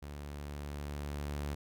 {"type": "tone with level ramp", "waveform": "sawtooth", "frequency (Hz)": 72.5, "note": "D2", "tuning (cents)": -22, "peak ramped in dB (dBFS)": [-39, -31], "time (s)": [0.02, 1.55], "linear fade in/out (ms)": 10, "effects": []}